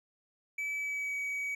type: tone with pitch glide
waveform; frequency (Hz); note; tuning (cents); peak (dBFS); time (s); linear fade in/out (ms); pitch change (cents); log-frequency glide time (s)
triangle; 2300 to 2268; D7 to C#7; -37 to +39; -31; 0.58-1.55; 5; -24; 0.74-1.16
effects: none